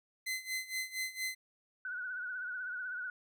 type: tone with tremolo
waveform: sawtooth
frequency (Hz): 2049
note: C7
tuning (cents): -37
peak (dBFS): -30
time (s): 0.26-1.35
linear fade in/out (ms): 10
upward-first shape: sine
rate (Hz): 4.3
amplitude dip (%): 85
type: tone with vibrato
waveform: sine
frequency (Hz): 1480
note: F#6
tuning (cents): 0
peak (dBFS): -37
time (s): 1.85-3.1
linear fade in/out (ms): 2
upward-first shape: triangle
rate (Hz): 16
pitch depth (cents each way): 70
effects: none